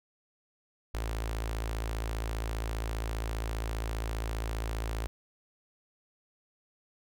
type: tone with notch filter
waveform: sawtooth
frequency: 55 Hz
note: A1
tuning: in tune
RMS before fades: -34 dBFS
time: 0.94-5.07 s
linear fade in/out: 0 ms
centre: 180 Hz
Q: 0.75
effects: none